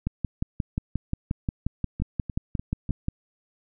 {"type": "two click trains", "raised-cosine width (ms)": 5, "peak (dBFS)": [-20, -13], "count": [4, 18], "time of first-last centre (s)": [[2, 2.893], [0.07, 3.084]], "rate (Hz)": [3.36, 5.64], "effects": []}